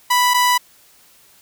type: tone pair in turn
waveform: sawtooth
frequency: 987.8 / 987.8 Hz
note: B5 / B5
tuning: 0 / 0 cents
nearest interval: unison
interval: 0 cents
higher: neither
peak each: -9 dBFS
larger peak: neither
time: 0.1-0.34 / 0.34-0.58 s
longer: neither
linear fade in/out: 10 ms
effects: white hiss -51 dBFS RMS until 1.41 s